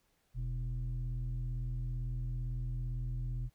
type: tone pair together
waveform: sine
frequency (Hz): 41.1 / 123.3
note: E1 / B2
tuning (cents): -4 / -2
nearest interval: octave + perfect fifth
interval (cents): 1902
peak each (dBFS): -35 / -35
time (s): 0.34-3.5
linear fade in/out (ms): 50
effects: tanh soft clip ceiling -31 dBFS + pink hiss -75 dBFS RMS until 3.54 s